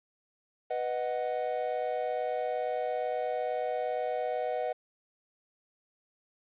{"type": "chord", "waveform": "triangle", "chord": "B major", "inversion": "none", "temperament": "equal", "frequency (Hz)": [493.9, 622.3, 740], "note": ["B4", "D#5", "F#5"], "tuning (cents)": [0, 0, 0], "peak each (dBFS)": -32, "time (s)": [0.7, 4.73], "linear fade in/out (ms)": 10, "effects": ["resampled to 8000 Hz", "10-bit"]}